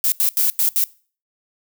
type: noise bursts at uneven times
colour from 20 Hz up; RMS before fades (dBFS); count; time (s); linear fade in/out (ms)
violet; -17; 5; 0.04-0.12 / 0.2-0.29 / 0.37-0.5 / 0.59-0.69 / 0.76-0.84; 0
effects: noise-tail reverb RT60 0.4 s tail -22 dB re dry